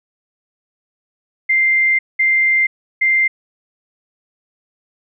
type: tone bursts at uneven times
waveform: sine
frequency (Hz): 2093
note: C7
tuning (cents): 0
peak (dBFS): -11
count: 3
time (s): 1.49-1.99 / 2.19-2.67 / 3.01-3.28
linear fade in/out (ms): 10
effects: none